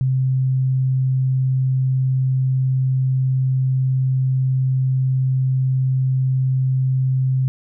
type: tone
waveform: sine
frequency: 130.81 Hz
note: C3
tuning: in tune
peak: -15 dBFS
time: 0.01-7.48 s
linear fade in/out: 0 ms
effects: none